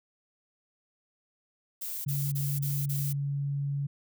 violet noise bursts, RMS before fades -36 dBFS, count 5, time 1.81-3.13 s, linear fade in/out 10 ms, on 240 ms, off 30 ms
sine tone, 141.1 Hz, C#3, 31 cents sharp, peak -28 dBFS, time 2.06-3.87 s, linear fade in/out 10 ms
effects none

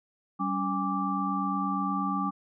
sine tone cluster, 192.8 / 281.2 / 813 / 1170 Hz, G3 / C#4 / G#5 / D6, -28 / +25 / -37 / -7 cents, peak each -31 / -33 / -35 / -30 dBFS, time 0.39-2.31 s, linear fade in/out 20 ms, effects none

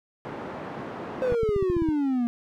pink band-pass noise, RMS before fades -36 dBFS, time 0.25-1.35 s, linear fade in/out 0 ms, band 200 to 1200 Hz, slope 12 dB/octave
triangle exponential sweep, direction down, 523.3 to 233.1 Hz, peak -20 dBFS, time 1.22-2.27 s, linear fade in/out 0 ms
clicks, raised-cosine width 5 ms, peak -18 dBFS, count 9, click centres 1.323 / 1.433 / 1.491 / 1.563 / 1.626 / 1.7 / 1.767 / 1.821 / 1.888 s
effects none

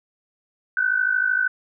sine tone pair together, 1480 / 1533 Hz, F#6 / G6, 0 / -39 cents, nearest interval minor second, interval 61 cents, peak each -21 dBFS, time 0.77-1.48 s, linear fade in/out 2 ms, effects none

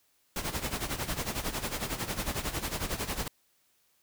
pink noise with tremolo, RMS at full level -31 dBFS, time 0.36-3.28 s, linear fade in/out 2 ms, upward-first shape sine, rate 11 Hz, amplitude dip 75%, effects white hiss -70 dBFS RMS until 4.02 s

